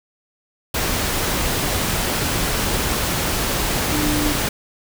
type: tone in noise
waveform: sine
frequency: 298.1 Hz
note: D4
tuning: 26 cents sharp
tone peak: -21 dBFS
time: 3.92-4.33 s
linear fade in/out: 5 ms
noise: pink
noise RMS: -21 dBFS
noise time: 0.74-4.49 s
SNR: -3 dB
effects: none